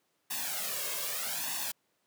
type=noise with flanger; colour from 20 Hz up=white; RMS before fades=-35 dBFS; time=0.3-1.72 s; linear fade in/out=10 ms; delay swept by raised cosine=1.1 to 1.87 ms; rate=0.81 Hz; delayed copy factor=+0.85; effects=pink hiss -75 dBFS RMS until 2.06 s + high-pass 200 Hz 12 dB/octave